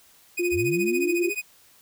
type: tone with tremolo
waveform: 45% pulse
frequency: 2489 Hz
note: D#7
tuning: in tune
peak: -24 dBFS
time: 0.37-1.42 s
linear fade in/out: 10 ms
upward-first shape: triangle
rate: 14 Hz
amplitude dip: 100%
type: tone with vibrato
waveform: sine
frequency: 349.2 Hz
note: F4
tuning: in tune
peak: -22 dBFS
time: 0.39-1.3 s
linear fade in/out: 10 ms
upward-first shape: sine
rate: 2.1 Hz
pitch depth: 14 cents each way
type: linear sweep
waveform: sine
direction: up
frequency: 66.4 to 419.6 Hz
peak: -28 dBFS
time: 0.51-1.35 s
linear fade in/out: 50 ms
effects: white hiss -56 dBFS RMS until 1.81 s